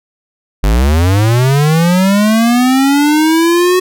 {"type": "linear sweep", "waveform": "square", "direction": "up", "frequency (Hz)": [46.25, 370.2], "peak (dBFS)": -8, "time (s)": [0.63, 3.8], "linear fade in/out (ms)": 10, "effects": []}